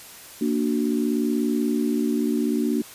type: chord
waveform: sine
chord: Bb augmented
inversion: none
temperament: equal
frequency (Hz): 233.1 / 293.7 / 370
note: Bb3 / D4 / F#4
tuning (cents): 0 / 0 / 0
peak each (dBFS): -23 / -24 / -28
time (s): 0.41-2.82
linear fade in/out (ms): 5
effects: white hiss -43 dBFS RMS until 2.94 s + resampled to 32000 Hz